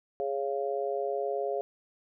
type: harmonic tone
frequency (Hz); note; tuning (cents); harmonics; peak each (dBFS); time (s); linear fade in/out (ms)
138.59; C#3; 0; 3 / 4 / 5; -32 / -33 / -34; 0.2-1.61; 0
effects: none